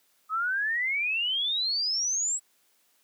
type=exponential sweep; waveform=sine; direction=up; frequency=1253 to 7902 Hz; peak=-25 dBFS; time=0.29-2.4 s; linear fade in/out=50 ms; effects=white hiss -67 dBFS RMS until 3.03 s + high-pass 200 Hz 12 dB/octave